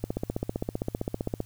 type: click train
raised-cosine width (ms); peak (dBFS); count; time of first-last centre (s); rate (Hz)
2; -15; 22; 0.04-1.404; 15.4
effects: added 110 Hz sine -48 dBFS peak until 1.45 s + white hiss -59 dBFS RMS until 1.45 s